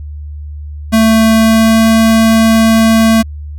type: tone with pitch glide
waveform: square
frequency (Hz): 222.5 to 223.9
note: A3 to A3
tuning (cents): +20 to +30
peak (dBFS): -6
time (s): 0.92-3.23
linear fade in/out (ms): 20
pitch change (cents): +10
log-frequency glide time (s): 1.35-1.84
effects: added 74 Hz sine -22 dBFS peak until 3.58 s

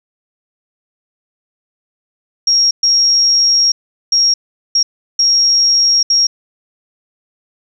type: tone bursts at uneven times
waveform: sine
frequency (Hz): 5588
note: F8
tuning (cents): 0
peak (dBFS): -8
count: 6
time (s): 2.47-2.71 / 2.83-3.72 / 4.12-4.34 / 4.75-4.83 / 5.19-6.03 / 6.1-6.27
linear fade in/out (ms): 5
effects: 8-bit

